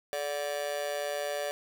45% pulse tone with amplitude modulation, 581 Hz, D5, 19 cents flat, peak -27 dBFS, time 0.13-1.51 s, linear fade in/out 0 ms, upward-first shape sine, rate 151 Hz, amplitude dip 95%, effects none

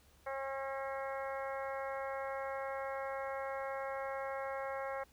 harmonic tone, 270.6 Hz, C#4, 42 cents flat, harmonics 2 / 3 / 4 / 5 / 6 / 7 / 8, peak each -40 / -44 / -46 / -48 / -50 / -51 / -52 dBFS, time 0.26-5.04 s, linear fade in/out 10 ms, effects added 70 Hz sine -67 dBFS peak until 5.12 s + pink hiss -67 dBFS RMS until 5.12 s

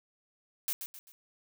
blue noise with echo, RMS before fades -32 dBFS, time 0.68-0.73 s, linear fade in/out 0 ms, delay 130 ms, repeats 3, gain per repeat -8 dB, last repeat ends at 1.12 s, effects none

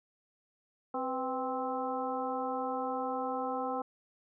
harmonic tone with a mistuned harmonic, 261.6 Hz, C4, in tune, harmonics 1 / 2 / 3 / 4 / 5, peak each -39 / -37 / -36 / -40 / -41 dBFS, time 0.94-3.82 s, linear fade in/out 5 ms, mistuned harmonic 2, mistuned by -72 cents, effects none

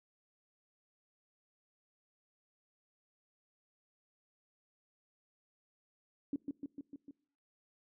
sine tone with echo, 282.6 Hz, C#4, 34 cents sharp, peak -32 dBFS, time 6.33-6.36 s, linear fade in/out 2 ms, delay 150 ms, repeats 5, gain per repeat -3 dB, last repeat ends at 7.11 s, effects noise-tail reverb RT60 0.7 s tail -25 dB re dry

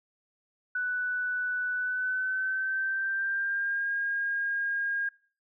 sine tone with pitch glide, 1488 to 1622.7 Hz, F#6 to G#6, +9 to -41 cents, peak -27 dBFS, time 0.75-5.09 s, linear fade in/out 5 ms, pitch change +150 cents, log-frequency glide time 1.74-3.9 s, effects noise-tail reverb RT60 0.4 s tail -22 dB re dry

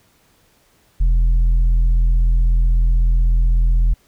sine tone with tanh clipping, 41.89 Hz, E1, 29 cents sharp, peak -12 dBFS, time 1-3.94 s, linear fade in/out 10 ms, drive 4 dB, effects pink hiss -57 dBFS RMS until 4.07 s

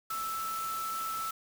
sine tone in noise, 1318.5 Hz, E6, in tune, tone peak -33 dBFS, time 0.1-1.31 s, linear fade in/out 5 ms, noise white, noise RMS -42 dBFS, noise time 0.1-1.31 s, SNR +6 dB, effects none

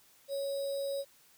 sine tone with sample-and-hold, 554.4 Hz, C#5, in tune, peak -32 dBFS, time 0.28-1.05 s, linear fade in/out 50 ms, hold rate 4410 Hz, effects white hiss -63 dBFS RMS until 1.37 s

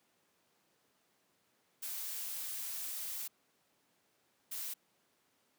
blue noise bursts at uneven times, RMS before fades -41 dBFS, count 2, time 1.82-3.28 / 4.51-4.74 s, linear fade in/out 10 ms, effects pink hiss -74 dBFS RMS until 5.58 s + high-pass 200 Hz 12 dB/octave

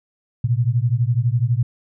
sine beating tone pair, 114.8 / 126.8 Hz, A#2 / B2, -26 / +46 cents, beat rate 12 Hz, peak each -18 / -19 dBFS, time 0.44-1.63 s, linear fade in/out 5 ms, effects none

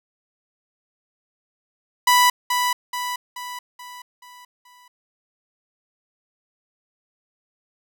sawtooth tone with echo, 987.8 Hz, B5, in tune, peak -9 dBFS, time 2.07-2.3 s, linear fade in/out 5 ms, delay 430 ms, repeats 6, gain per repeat -6 dB, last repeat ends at 4.88 s, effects none

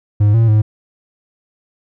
triangle tone with pitch steps, 103.9 / 114.2 / 107.4 Hz, G#2 / A#2 / A2, +1 / -35 / -41 cents, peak -6 dBFS, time 0.2-0.62 s, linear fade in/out 10 ms, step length 140 ms, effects none

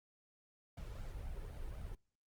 brown noise with flanger, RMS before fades -45 dBFS, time 0.77-1.95 s, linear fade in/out 5 ms, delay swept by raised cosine 1.3 to 2.29 ms, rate 3.9 Hz, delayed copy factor +0.6, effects noise-tail reverb RT60 0.4 s tail -26 dB re dry + Opus 48 kbps

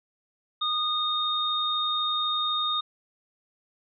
sine tone pair together, 1232 / 3692 Hz, D#6 / A#7, -17 / -17 cents, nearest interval octave + perfect fifth, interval 1900 cents, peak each -28 / -26 dBFS, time 0.61-2.81 s, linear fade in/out 10 ms, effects none

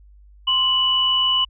sine tone pair together, 1046.5 / 2960 Hz, C6 / F#7, 0 / 0 cents, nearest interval octave + tritone, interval 1800 cents, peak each -24 / -16 dBFS, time 0.47-1.45 s, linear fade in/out 10 ms, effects added 50 Hz sine -45 dBFS peak until 1.49 s

